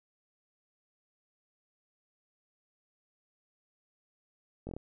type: slowing click train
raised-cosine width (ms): 2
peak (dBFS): -27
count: 5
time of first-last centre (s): 4.67-4.766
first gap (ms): 20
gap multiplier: 1.12
effects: none